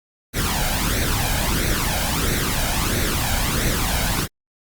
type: noise with flanger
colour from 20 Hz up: pink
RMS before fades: -21 dBFS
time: 0.33-4.28 s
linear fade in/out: 50 ms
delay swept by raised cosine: 0.49 to 1.33 ms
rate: 1.5 Hz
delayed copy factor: +0.6
effects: Opus 48 kbps